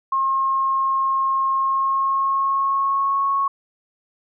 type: tone with pitch glide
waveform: sine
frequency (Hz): 1074 to 1101.6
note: C6 to C#6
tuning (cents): +45 to -11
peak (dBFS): -17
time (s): 0.12-3.48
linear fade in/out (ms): 5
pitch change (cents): +44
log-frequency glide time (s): 1.54-3.25
effects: none